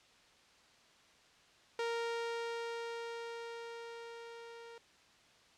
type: tone with level ramp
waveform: sawtooth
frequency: 465 Hz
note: A#4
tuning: 4 cents flat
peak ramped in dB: -30 to -46 dBFS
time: 1.79-4.78 s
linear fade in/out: 2 ms
effects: white hiss -64 dBFS RMS until 5.57 s + low-pass 5000 Hz 12 dB/octave